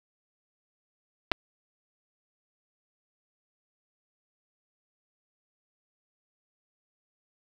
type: clicks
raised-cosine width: 0.3 ms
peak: -9 dBFS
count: 2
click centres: 1.316 / 1.319 s
effects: 7-bit